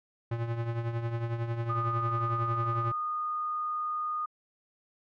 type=tone with tremolo; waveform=square; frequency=116.54 Hz; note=A#2; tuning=in tune; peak=-28 dBFS; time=0.31-2.92 s; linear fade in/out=5 ms; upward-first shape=triangle; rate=11 Hz; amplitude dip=65%
type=tone; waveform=sine; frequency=1229 Hz; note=D#6; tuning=22 cents flat; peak=-29 dBFS; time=1.69-4.26 s; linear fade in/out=10 ms
effects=low-pass 2000 Hz 12 dB/octave